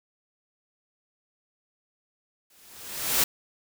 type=noise with exponential growth; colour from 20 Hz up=white; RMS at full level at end=-20 dBFS; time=2.5-3.24 s; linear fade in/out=5 ms; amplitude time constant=160 ms; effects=none